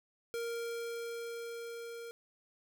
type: tone with level ramp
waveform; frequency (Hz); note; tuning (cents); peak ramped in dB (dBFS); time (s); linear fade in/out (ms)
square; 466.2; A#4; 0; -36 to -44; 0.34-2.11; 0
effects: none